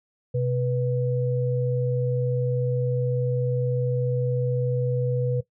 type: tone pair together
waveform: sine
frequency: 127.59 / 491 Hz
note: C3 / B4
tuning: -43 / -10 cents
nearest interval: octave + major seventh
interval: 2333 cents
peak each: -23 / -26 dBFS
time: 0.34-5.41 s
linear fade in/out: 10 ms
effects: noise-tail reverb RT60 0.1 s tail -17 dB re dry